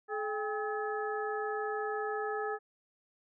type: harmonic tone with a mistuned harmonic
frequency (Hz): 426.9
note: G#4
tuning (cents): +48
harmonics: 1 / 2 / 3 / 4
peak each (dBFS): -35 / -38 / -40 / -41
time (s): 0.08-2.59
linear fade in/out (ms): 50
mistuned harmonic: 2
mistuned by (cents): -110
effects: none